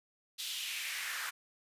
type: noise with high-pass filter sweep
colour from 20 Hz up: pink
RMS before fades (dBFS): -39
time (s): 0.38-1.31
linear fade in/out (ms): 20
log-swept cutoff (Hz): 3700 to 1400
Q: 2.7
effects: resampled to 32000 Hz